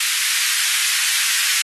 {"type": "high-pass noise", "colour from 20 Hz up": "pink", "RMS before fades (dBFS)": -19, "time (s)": [0, 1.62], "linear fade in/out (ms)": 5, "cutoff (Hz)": 1700, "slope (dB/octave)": 24, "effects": ["AAC 32 kbps"]}